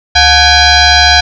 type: tone with frequency modulation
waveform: sine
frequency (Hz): 1661.2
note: G#6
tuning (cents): 0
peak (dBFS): -3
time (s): 0.15-1.21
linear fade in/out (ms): 10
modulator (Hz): 794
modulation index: 4.3
effects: none